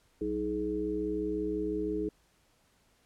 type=harmonic tone with a mistuned harmonic; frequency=63.2 Hz; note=B1; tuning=41 cents sharp; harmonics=1 / 3 / 5 / 7; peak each=-42 / -41 / -33 / -33 dBFS; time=0.21-2.09 s; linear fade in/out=5 ms; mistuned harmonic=7; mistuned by=-82 cents; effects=pink hiss -68 dBFS RMS until 3.05 s + low-pass 12000 Hz 12 dB/octave